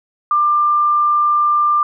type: tone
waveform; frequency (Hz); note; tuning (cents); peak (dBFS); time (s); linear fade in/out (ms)
sine; 1191; D6; +24; -11; 0.31-1.83; 2
effects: none